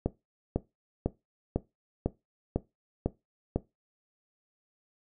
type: click train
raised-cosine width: 2 ms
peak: -13 dBFS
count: 8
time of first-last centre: 0.06-3.56 s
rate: 2 Hz
effects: noise-tail reverb RT60 0.2 s tail -17 dB re dry